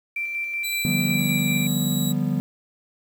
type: tone with tremolo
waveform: sine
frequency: 2349 Hz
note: D7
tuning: in tune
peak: -24 dBFS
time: 0.16-1.67 s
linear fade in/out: 5 ms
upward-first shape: square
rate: 5.3 Hz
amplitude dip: 30%
type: tone with pitch glide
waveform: 15% pulse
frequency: 3971 to 3887 Hz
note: B7 to B7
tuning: +9 to -28 cents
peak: -21 dBFS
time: 0.63-2.13 s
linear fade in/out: 20 ms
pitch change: -37 cents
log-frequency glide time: 0.92-1.53 s
type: chord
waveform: triangle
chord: G dominant seventh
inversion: second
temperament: just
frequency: 147 / 176.4 / 196 / 245 Hz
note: D3 / F3 / G3 / B3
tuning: +2 / +18 / 0 / -14 cents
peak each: -24 / -25 / -25 / -24 dBFS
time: 0.85-2.4 s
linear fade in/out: 0 ms
effects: 8-bit